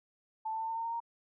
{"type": "tone with pitch steps", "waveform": "sine", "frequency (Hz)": [880, 888.2, 896.4, 904.7, 913.1, 921.6, 930.2], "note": ["A5", "A5", "A5", "A5", "A#5", "A#5", "A#5"], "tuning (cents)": [0, 16, 32, 48, -36, -20, -4], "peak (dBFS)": -33, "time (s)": [0.45, 1.003], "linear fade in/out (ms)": 10, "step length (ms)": 79, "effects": []}